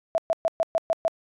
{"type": "tone bursts", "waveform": "sine", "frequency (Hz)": 659.3, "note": "E5", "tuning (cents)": 0, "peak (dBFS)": -19, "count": 7, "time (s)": [0.15, 1.08], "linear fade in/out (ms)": 0, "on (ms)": 30, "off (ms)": 120, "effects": ["resampled to 24000 Hz"]}